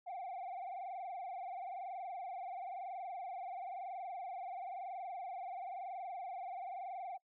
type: tone with frequency modulation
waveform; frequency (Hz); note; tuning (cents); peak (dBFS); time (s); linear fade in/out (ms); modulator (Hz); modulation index
sine; 740; F#5; 0; -39; 0.06-7.18; 20; 21; 2.3
effects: noise-tail reverb RT60 0.1 s tail -26 dB re dry + tanh soft clip ceiling -40 dBFS